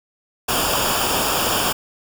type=noise with comb filter; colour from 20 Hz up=pink; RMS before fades=-20 dBFS; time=0.48-1.73 s; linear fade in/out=10 ms; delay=0.49 ms; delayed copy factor=-0.75; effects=none